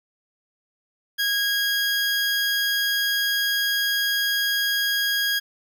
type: tone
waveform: 20% pulse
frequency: 1640 Hz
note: G#6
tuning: 22 cents flat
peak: -16 dBFS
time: 1.18-5.4 s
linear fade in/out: 20 ms
effects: none